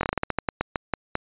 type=slowing click train; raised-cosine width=0.5 ms; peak=-8 dBFS; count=14; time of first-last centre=0.01-1.154 s; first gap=22 ms; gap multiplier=1.21; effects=resampled to 8000 Hz